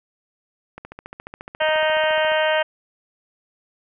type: click train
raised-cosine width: 0.5 ms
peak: -20 dBFS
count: 23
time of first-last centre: 0.78-2.318 s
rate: 14.3 Hz
type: harmonic tone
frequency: 311.1 Hz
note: D#4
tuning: in tune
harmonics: 2 / 3 / 4 / 5 / 6 / 7 / 8 / 9 / 10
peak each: -19 / -25 / -33 / -25 / -27 / -32 / -33 / -30 / -30 dBFS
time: 1.6-2.63 s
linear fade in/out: 10 ms
effects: none